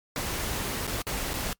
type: noise with dropouts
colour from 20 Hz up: pink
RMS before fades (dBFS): -31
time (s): 0.16-1.53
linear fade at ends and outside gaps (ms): 1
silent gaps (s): 0.869-0.876 / 1.019-1.068 / 1.334-1.339
effects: noise-tail reverb RT60 0.1 s tail -24 dB re dry + MP3 96 kbps